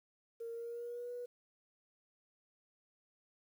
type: tone with pitch glide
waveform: sine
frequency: 462.3 to 487.3 Hz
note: A#4 to B4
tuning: -14 to -23 cents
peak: -40 dBFS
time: 0.4-1.26 s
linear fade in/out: 10 ms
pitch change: +91 cents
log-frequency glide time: 0.51-1.12 s
effects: tanh soft clip ceiling -36 dBFS + 11-bit